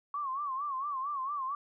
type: tone with vibrato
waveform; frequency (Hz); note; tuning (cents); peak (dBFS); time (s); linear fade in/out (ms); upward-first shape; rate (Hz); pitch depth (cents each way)
sine; 1108.7; C#6; 0; -32; 0.14-1.55; 2; sine; 4.4; 120
effects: none